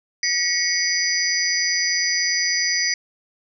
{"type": "tone cluster", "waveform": "sine", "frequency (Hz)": [1916, 2207, 4774, 4950, 5920], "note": ["A#6", "C#7", "D8", "D#8", "F#8"], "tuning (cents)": [47, -8, 28, -10, 0], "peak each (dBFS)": -25, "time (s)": [0.23, 2.94], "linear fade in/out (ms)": 2, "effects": []}